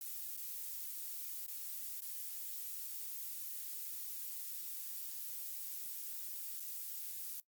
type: noise with dropouts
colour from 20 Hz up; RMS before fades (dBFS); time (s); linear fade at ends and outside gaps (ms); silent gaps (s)
violet; -44; 0.01-7.4; 2; 0.367-0.373 / 1.465-1.48 / 2.006-2.019 / 6.599-6.603
effects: noise-tail reverb RT60 0.1 s tail -20 dB re dry + Opus 48 kbps

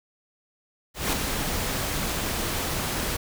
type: noise with ADSR envelope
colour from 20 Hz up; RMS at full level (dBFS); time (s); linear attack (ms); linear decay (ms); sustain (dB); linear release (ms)
pink; -23; 0.94-3.17; 190; 3; -5; 10
effects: none

